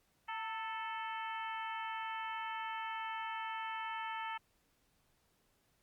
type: harmonic tone with a mistuned harmonic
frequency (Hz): 438.8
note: A4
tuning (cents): -5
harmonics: 2 / 3 / 4 / 5 / 6 / 7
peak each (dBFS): -41 / -45 / -47 / -49 / -51 / -52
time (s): 0.28-4.38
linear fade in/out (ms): 10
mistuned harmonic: 2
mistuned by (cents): +43
effects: pink hiss -75 dBFS RMS until 5.82 s + Opus 48 kbps